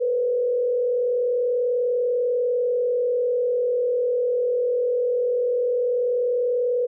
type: tone with frequency modulation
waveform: sine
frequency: 490.8 Hz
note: B4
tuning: 11 cents flat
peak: -19 dBFS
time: 0-6.87 s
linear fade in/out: 20 ms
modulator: 40.2 Hz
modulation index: 0.55
effects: none